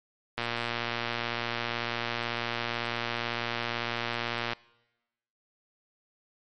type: click train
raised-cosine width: 0.3 ms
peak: -14 dBFS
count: 491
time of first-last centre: 0.38-4.533 s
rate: 118 Hz
effects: noise-tail reverb RT60 1.0 s tail -23 dB re dry + MP3 48 kbps